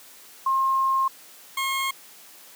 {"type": "tone pair in turn", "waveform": ["sine", "20% pulse"], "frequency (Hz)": [1067, 1077.5], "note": ["C6", "C#6"], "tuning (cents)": [34, -49], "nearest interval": "unison", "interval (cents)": 17, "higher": "second", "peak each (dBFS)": -19, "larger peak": "neither", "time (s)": [[0.46, 1.08], [1.57, 1.91]], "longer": "first", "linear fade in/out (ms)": 5, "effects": ["white hiss -48 dBFS RMS until 2.55 s", "high-pass 200 Hz 12 dB/octave"]}